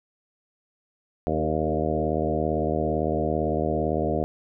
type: harmonic tone with a mistuned harmonic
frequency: 77.78 Hz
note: D#2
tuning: in tune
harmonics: 1 / 2 / 3 / 4 / 5 / 6 / 7 / 8 / 9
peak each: -31 / -31 / -31 / -31 / -31 / -31 / -31 / -31 / -31 dBFS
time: 1.27-4.24 s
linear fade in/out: 0 ms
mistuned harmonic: 5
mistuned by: +15 cents
effects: none